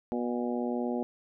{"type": "harmonic tone with a mistuned harmonic", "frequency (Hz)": 121.5, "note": "B2", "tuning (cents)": -28, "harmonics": [2, 3, 4, 5, 6, 7], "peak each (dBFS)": [-31, -35, -37, -39, -41, -42], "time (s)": [0.12, 1.03], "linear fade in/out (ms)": 0, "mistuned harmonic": 7, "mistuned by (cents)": -52, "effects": []}